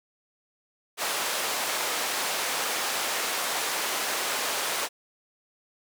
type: band-pass noise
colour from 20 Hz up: pink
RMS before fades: -29 dBFS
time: 0.97-4.89 s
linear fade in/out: 50 ms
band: 610 to 14000 Hz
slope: 12 dB/octave
effects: none